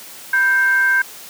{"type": "tone with frequency modulation", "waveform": "sine", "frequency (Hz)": 1568, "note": "G6", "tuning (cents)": 0, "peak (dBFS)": -12, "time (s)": [0.33, 1.02], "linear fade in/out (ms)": 5, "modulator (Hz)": 585, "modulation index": 0.33, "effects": ["white hiss -37 dBFS RMS until 1.29 s", "high-pass 150 Hz 12 dB/octave"]}